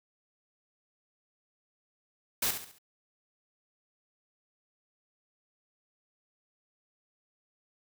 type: noise with echo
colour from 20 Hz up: white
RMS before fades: -29 dBFS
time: 2.42-2.51 s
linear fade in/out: 5 ms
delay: 69 ms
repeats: 4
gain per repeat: -8 dB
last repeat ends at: 2.786 s
effects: none